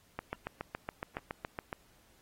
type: click train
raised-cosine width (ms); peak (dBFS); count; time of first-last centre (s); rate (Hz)
0.5; -21; 12; 0.19-1.728; 7.15
effects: pink hiss -66 dBFS RMS until 2.21 s + AAC 48 kbps